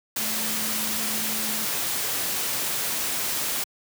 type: tone in noise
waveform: sine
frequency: 217.5 Hz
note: A3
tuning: 20 cents flat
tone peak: -36 dBFS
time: 0.19-1.65 s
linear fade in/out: 5 ms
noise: white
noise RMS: -27 dBFS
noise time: 0.16-3.64 s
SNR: -12 dB
effects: high-pass 100 Hz 12 dB/octave